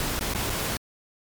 pink noise with dropouts, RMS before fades -28 dBFS, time 0-0.77 s, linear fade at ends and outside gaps 1 ms, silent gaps 0.193-0.209 / 0.337-0.348 / 0.497-0.501 s, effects MP3 96 kbps

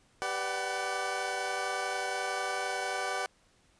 20% pulse chord, G major seventh, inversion none, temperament equal with one note detuned, 392 / 493.9 / 587.3 / 752.9 Hz, G4 / B4 / D5 / F#5, 0 / 0 / 0 / +30 cents, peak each -35 / -34 / -34 / -29 dBFS, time 0.22-3.26 s, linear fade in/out 0 ms, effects pink hiss -66 dBFS RMS until 3.79 s + resampled to 22050 Hz

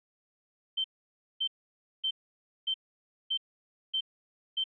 sine tone bursts, 3111 Hz, G7, 14 cents flat, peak -27 dBFS, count 7, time 0.77-4.641 s, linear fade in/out 10 ms, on 73 ms, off 560 ms, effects none

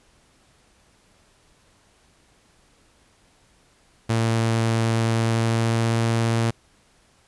sawtooth tone with pitch glide, 113.7 to 114.69 Hz, A#2 to A#2, -43 to -28 cents, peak -15 dBFS, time 4.09-6.51 s, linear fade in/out 10 ms, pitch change +15 cents, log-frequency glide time 5.14-5.96 s, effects pink hiss -59 dBFS RMS until 7.27 s + resampled to 24000 Hz

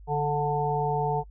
harmonic tone with a mistuned harmonic, 146.5 Hz, D3, 4 cents flat, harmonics 1 / 3 / 5 / 6, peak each -29 / -29 / -29 / -29 dBFS, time 0.07-1.24 s, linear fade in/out 50 ms, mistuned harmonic 6, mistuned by +23 cents, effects noise-tail reverb RT60 0.1 s tail -25 dB re dry + added 50 Hz sine -44 dBFS peak until 1.3 s

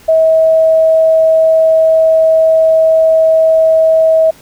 sine tone, 643 Hz, E5, 43 cents flat, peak -5 dBFS, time 0.08-4.31 s, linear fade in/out 10 ms, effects pink hiss -41 dBFS RMS until 4.41 s

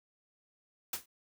white noise with exponential decay, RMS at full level -31 dBFS, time 0.93-1.06 s, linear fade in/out 5 ms, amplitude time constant 28 ms, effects none

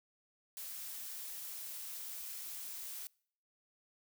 blue noise, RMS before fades -45 dBFS, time 0.57-3.07 s, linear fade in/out 0 ms, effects noise-tail reverb RT60 0.6 s tail -26 dB re dry

